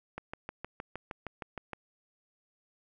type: click train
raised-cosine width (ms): 0.5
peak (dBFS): -23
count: 11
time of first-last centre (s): 0.18-1.733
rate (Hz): 6.44
effects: none